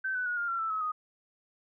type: tone with pitch steps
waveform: sine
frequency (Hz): 1543 / 1496.5 / 1451.4 / 1407.6 / 1365.2 / 1324 / 1284.1 / 1245.4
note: G6 / F#6 / F#6 / F6 / F6 / E6 / E6 / D#6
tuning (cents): -28 / +19 / -34 / +13 / -40 / +7 / -46 / +1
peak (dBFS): -29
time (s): 0.04-0.92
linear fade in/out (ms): 10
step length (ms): 110
effects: none